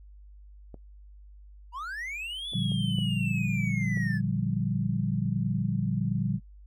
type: clicks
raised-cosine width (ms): 2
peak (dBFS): -30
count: 5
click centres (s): 0.743 / 2.535 / 2.718 / 2.986 / 3.973
type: linear two-way sweep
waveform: triangle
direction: up then down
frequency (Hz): 910 to 3484 to 1691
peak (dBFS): -32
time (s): 1.72-4.21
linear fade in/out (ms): 50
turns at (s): 2.49
type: chord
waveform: sine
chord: G minor seventh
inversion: first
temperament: equal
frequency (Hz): 116.54 / 146.83 / 174.61 / 196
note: Bb2 / D3 / F3 / G3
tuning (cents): 0 / 0 / 0 / 0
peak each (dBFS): -31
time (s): 2.52-6.4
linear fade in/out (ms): 50
effects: noise-tail reverb RT60 0.1 s tail -19 dB re dry + added 50 Hz sine -47 dBFS peak until 6.66 s